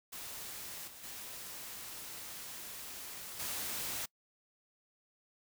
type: noise with level steps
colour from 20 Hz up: white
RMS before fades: -45 / -52 / -46 / -39 dBFS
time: 0.12-4.06 s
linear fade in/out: 10 ms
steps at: 0.87 / 1.03 / 3.39 s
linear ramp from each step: 10 ms
effects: noise-tail reverb RT60 0.1 s tail -25 dB re dry